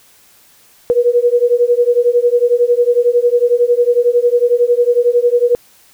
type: beating tone pair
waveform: sine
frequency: 477.4 / 488.4 Hz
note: A#4 / B4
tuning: +41 / -19 cents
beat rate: 11 Hz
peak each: -12 dBFS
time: 0.9-5.55 s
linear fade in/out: 0 ms
effects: white hiss -48 dBFS RMS until 5.93 s